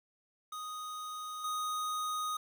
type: tone with level steps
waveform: square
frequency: 1244.5 Hz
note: D#6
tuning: in tune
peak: -40 / -34 dBFS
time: 0.52-2.37 s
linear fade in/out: 5 ms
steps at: 1.44 s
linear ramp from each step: 5 ms
effects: 10-bit